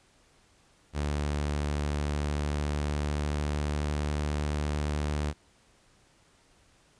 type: tone with pitch glide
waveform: sawtooth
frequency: 73.4 to 74.25 Hz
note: D2 to D2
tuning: 0 to +20 cents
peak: -24 dBFS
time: 0.93-5.34 s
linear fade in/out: 50 ms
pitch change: +20 cents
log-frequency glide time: 2.04-4.31 s
effects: pink hiss -63 dBFS RMS until 6.99 s + resampled to 22050 Hz